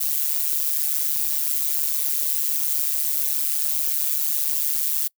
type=noise with amplitude modulation; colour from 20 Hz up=violet; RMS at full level=-19 dBFS; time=0-5.08 s; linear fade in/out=10 ms; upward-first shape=sine; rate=147 Hz; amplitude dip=90%; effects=noise-tail reverb RT60 0.1 s tail -25 dB re dry